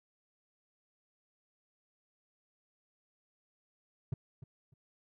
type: tone with echo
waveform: triangle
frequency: 130.81 Hz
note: C3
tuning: in tune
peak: -28 dBFS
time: 4.12-4.14 s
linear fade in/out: 5 ms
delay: 300 ms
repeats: 2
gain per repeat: -14 dB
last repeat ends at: 4.74 s
effects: none